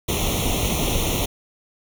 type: noise with comb filter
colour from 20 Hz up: pink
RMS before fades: -22 dBFS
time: 0.08-1.26 s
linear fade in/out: 10 ms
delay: 0.31 ms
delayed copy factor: +0.9
effects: none